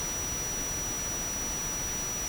sine tone in noise, 5850 Hz, F#8, 21 cents flat, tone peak -32 dBFS, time 0-2.28 s, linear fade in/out 0 ms, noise pink, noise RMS -37 dBFS, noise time 0-2.28 s, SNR +2 dB, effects none

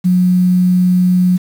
sine tone with quantisation, 181.3 Hz, F#3, 35 cents flat, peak -8 dBFS, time 0.04-1.38 s, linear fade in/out 20 ms, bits 6, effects none

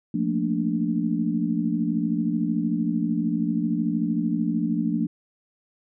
sine chord, Bb major seventh, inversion second, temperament equal, 174.61 / 220 / 233.1 / 293.7 Hz, F3 / A3 / Bb3 / D4, 0 / 0 / 0 / 0 cents, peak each -27 dBFS, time 0.14-5.07 s, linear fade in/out 5 ms, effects none

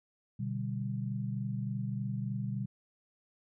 sine chord, G major, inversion first, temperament equal, 123.47 / 146.83 / 196 Hz, B2 / D3 / G3, 0 / 0 / 0 cents, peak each -35 / -40 / -37 dBFS, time 0.39-2.66 s, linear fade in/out 10 ms, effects none

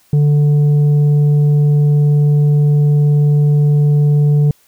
triangle tone with tanh clipping, 146.83 Hz, D3, in tune, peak -9 dBFS, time 0.13-4.51 s, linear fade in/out 2 ms, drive 9 dB, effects white hiss -53 dBFS RMS until 4.67 s

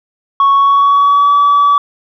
sine tone with pitch glide, 1108.7 to 1146.5 Hz, C#6 to D6, 0 to -42 cents, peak -4 dBFS, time 0.4-1.78 s, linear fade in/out 2 ms, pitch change +58 cents, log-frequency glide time 0.53-1.33 s, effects tanh soft clip ceiling -4 dBFS

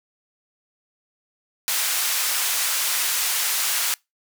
white band-pass noise, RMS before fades -23 dBFS, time 1.68-3.94 s, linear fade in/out 0 ms, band 960 to 15000 Hz, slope 12 dB/octave, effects noise-tail reverb RT60 0.2 s tail -25 dB re dry

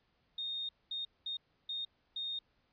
sine tone bursts at uneven times, 3688 Hz, A#7, 19 cents flat, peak -36 dBFS, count 5, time 0.38-0.69 / 0.91-1.05 / 1.26-1.37 / 1.69-1.85 / 2.16-2.39 s, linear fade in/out 5 ms, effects pink hiss -75 dBFS RMS until 2.72 s + resampled to 11025 Hz

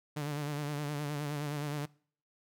sawtooth tone with vibrato, 146.83 Hz, D3, in tune, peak -30 dBFS, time 0.16-1.86 s, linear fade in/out 10 ms, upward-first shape sine, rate 9.6 Hz, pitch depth 51 cents each way, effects noise-tail reverb RT60 0.5 s tail -23 dB re dry

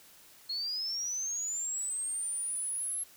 sine linear sweep, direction up, 4252 to 11175 Hz, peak -32 dBFS, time 0.49-3.04 s, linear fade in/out 10 ms, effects white hiss -57 dBFS RMS until 3.16 s

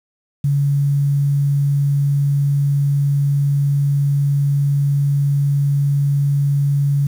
sine tone, 141.6 Hz, C#3, 37 cents sharp, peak -13 dBFS, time 0.44-7.07 s, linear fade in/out 5 ms, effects 7-bit

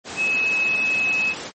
sine tone in noise, 2575 Hz, E7, 41 cents flat, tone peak -18 dBFS, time 0.16-1.35 s, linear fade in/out 50 ms, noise pink, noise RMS -31 dBFS, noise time 0.04-1.52 s, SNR +10 dB, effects high-pass 200 Hz 12 dB/octave + MP3 32 kbps

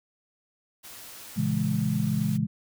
white noise, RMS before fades -44 dBFS, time 0.83-2.38 s, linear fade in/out 20 ms
sine chord, A# half-diminished seventh, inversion none, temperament just, 116.54 / 139.85 / 167.82 / 209.8 Hz, A#2 / C#3 / E3 / G#3, 0 / +16 / +31 / +18 cents, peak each -31 / -29 / -29 / -27 dBFS, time 1.36-2.47 s, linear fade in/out 20 ms
effects none

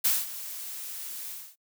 blue noise with ADSR envelope, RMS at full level -22 dBFS, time 0.04-1.56 s, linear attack 14 ms, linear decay 200 ms, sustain -16 dB, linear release 260 ms, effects noise-tail reverb RT60 0.1 s tail -26 dB re dry

